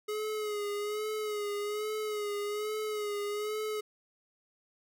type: tone with vibrato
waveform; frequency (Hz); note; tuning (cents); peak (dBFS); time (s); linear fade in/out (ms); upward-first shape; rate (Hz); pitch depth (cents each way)
square; 420.1; G#4; +20; -33; 0.08-3.81; 10; sine; 1.2; 44
effects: none